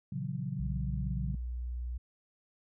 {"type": "chord", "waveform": "sine", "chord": "F# dominant seventh", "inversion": "first", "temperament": "equal with one note detuned", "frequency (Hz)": [116.54, 138.59, 167.99, 185], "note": ["A#2", "C#3", "E3", "F#3"], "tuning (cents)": [0, 0, 33, 0], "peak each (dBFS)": [-41, -36, -42, -39], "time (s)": [0.12, 1.35], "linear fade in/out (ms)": 5}
{"type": "tone with pitch glide", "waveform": "sine", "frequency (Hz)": [61.74, 60.68], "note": ["B1", "B1"], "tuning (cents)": [0, -30], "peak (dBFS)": -34, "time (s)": [0.59, 1.98], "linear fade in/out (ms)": 10, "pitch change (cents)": -30, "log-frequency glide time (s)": [0.95, 1.3]}
{"effects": []}